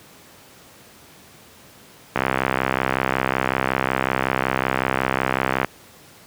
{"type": "click train", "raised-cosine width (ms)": 0.5, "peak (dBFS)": -3, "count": 229, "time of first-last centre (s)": [2.16, 5.646], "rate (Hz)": 65.4, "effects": ["pink hiss -47 dBFS RMS until 6.26 s", "high-pass 100 Hz 12 dB/octave"]}